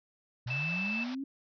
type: linear sweep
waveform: sine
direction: up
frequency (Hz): 116.54 to 280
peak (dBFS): -34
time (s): 0.46-1.24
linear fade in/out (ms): 5
type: band-pass noise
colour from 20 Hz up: pink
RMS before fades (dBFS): -46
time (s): 0.47-1.15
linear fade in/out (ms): 5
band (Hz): 560 to 5500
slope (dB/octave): 96
type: tone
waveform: sine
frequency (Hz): 2637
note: E7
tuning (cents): 0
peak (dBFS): -32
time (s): 0.5-1.04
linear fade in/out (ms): 5
effects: none